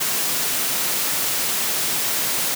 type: high-pass noise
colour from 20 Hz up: white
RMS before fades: -22 dBFS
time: 0-2.55 s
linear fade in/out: 10 ms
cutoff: 110 Hz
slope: 96 dB/octave
effects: none